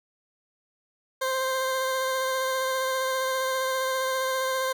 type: tone with vibrato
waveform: 20% pulse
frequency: 523.3 Hz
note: C5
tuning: in tune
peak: -20 dBFS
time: 1.21-4.73 s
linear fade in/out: 10 ms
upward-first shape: sine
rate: 15 Hz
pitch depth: 15 cents each way
effects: none